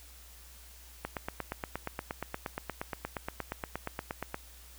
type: click train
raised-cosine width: 0.5 ms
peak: -19 dBFS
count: 29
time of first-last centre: 1.05-4.344 s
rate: 8.5 Hz
effects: added 60 Hz sine -53 dBFS peak until 4.78 s + white hiss -55 dBFS RMS until 4.78 s